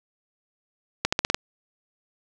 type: accelerating click train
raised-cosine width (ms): 0.2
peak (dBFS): -3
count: 6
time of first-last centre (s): 1.05-1.345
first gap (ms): 75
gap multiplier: 0.88
effects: none